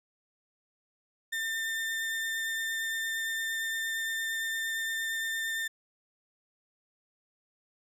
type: tone with vibrato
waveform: 35% pulse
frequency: 1800 Hz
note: A6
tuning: 39 cents sharp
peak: -29 dBFS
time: 1.32-5.68 s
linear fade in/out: 10 ms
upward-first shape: sine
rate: 8.7 Hz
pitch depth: 8 cents each way
effects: none